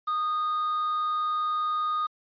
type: tone with quantisation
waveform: triangle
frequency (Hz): 1235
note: D#6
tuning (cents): -13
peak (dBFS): -23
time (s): 0.07-2.07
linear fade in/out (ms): 10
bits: 8
effects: resampled to 11025 Hz